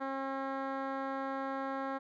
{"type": "tone with low-pass filter", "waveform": "10% pulse", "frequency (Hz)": 270, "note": "C#4", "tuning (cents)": -45, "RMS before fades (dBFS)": -37, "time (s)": [0, 1.99], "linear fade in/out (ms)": 20, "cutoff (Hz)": 1500, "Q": 0.83, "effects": []}